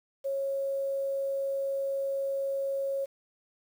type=tone with quantisation; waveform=sine; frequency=548 Hz; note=C#5; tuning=20 cents flat; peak=-28 dBFS; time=0.24-3.06 s; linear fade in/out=20 ms; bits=9; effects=none